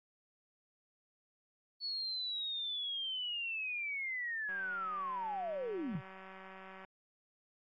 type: linear sweep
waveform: sine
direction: down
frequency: 4435 to 110 Hz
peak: -36 dBFS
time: 1.8-6.02 s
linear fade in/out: 50 ms
type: click train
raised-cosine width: 0.5 ms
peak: -38 dBFS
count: 449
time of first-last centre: 4.49-6.848 s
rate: 190 Hz
effects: AAC 32 kbps